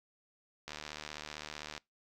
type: click train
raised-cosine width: 0.2 ms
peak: -24 dBFS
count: 84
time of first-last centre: 0.68-1.778 s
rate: 75.6 Hz
effects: noise-tail reverb RT60 0.2 s tail -24 dB re dry